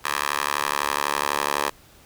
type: tone with high-pass filter sweep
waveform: 10% pulse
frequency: 72 Hz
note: D2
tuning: 34 cents flat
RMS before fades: -25 dBFS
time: 0.04-1.7 s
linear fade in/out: 10 ms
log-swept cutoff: 1200 to 750 Hz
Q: 1.5
effects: pink hiss -52 dBFS RMS until 2.05 s